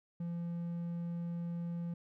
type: tone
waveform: triangle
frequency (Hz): 171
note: F3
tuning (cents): -36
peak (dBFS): -34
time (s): 0.2-1.94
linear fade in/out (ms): 5
effects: none